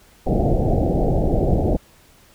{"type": "low-pass noise", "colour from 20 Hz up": "pink", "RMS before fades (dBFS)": -18, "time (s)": [0.26, 1.77], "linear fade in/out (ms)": 10, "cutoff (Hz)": 780, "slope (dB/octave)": 96, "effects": ["pink hiss -52 dBFS RMS until 2.34 s"]}